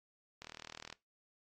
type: click train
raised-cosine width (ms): 0.2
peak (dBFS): -29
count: 21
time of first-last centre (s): 0.42-0.926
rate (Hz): 39.5
effects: noise-tail reverb RT60 0.2 s tail -20 dB re dry + AAC 32 kbps